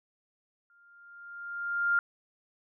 sine tone with exponential growth, 1400 Hz, F6, 4 cents sharp, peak -21 dBFS, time 0.7-1.99 s, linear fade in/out 1 ms, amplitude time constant 280 ms, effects none

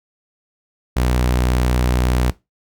sawtooth tone, 61.74 Hz, B1, in tune, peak -11 dBFS, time 0.96-2.31 s, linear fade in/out 10 ms, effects noise-tail reverb RT60 0.2 s tail -18 dB re dry

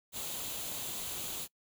white noise with comb filter, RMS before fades -39 dBFS, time 0.12-1.48 s, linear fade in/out 50 ms, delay 0.28 ms, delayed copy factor +0.5, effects noise-tail reverb RT60 0.1 s tail -23 dB re dry

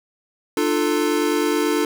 square chord, D minor, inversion none, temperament equal with one note detuned, 300 / 349.2 / 440 Hz, D4 / F4 / A4, +37 / 0 / 0 cents, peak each -22 / -24 / -23 dBFS, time 0.57-1.85 s, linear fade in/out 2 ms, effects none

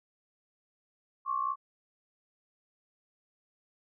sine tone pair together, 1077.8 / 1141 Hz, C#6 / C#6, -49 / +50 cents, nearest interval minor second, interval 99 cents, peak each -31 / -32 dBFS, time 1.25-1.56 s, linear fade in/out 50 ms, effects none

